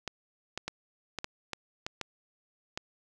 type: clicks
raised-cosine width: 0.2 ms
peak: -17 dBFS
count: 9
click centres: 0.077 / 0.576 / 0.68 / 1.187 / 1.244 / 1.533 / 1.865 / 2.013 / 2.775 s
effects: none